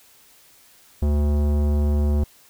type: tone with tanh clipping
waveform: sine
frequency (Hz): 73.42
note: D2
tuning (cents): 0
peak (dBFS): -19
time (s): 1.02-2.24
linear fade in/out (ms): 5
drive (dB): 17
effects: white hiss -53 dBFS RMS until 2.49 s